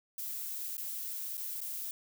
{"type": "noise with dropouts", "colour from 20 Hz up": "violet", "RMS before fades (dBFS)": -39, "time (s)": [0.18, 1.91], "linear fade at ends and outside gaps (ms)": 2, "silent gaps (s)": [[0.769, 0.779], [1.372, 1.377], [1.606, 1.613]], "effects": []}